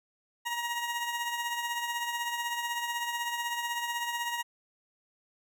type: tone with tremolo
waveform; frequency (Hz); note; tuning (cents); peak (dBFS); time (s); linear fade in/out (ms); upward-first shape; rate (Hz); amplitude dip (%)
20% pulse; 948; A#5; +29; -24; 0.45-4.43; 20; triangle; 16; 55
effects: none